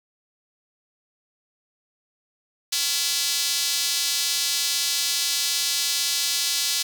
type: tone with high-pass filter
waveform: square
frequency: 154.4 Hz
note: D#3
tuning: 13 cents flat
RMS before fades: -24 dBFS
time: 2.72-6.83 s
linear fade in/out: 10 ms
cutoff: 4300 Hz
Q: 1.5
effects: none